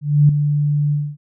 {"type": "tone with ADSR envelope", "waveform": "sine", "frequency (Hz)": 146.83, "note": "D3", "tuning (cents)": 0, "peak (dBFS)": -6, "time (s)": [0.01, 1.17], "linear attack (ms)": 280, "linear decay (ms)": 3, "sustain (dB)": -8, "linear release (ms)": 250, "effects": []}